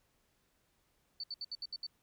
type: tone bursts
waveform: sine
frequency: 4501 Hz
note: C#8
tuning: 26 cents sharp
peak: -38 dBFS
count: 7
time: 1.2-1.866 s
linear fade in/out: 2 ms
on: 36 ms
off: 69 ms
effects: pink hiss -75 dBFS RMS until 2.02 s